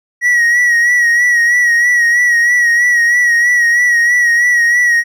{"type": "tone with vibrato", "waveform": "triangle", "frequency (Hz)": 1914, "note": "A#6", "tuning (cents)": 45, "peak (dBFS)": -6, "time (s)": [0.21, 5.04], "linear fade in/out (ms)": 50, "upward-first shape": "sine", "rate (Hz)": 3.1, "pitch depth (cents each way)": 42, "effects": []}